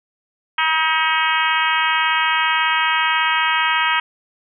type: harmonic tone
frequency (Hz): 318.2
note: D#4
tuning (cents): +39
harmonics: 3 / 4 / 5 / 6 / 7 / 8 / 9 / 10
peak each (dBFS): -21 / -22 / -23 / -24 / -24 / -25 / -26 / -26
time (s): 0.58-4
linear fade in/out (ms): 5
effects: none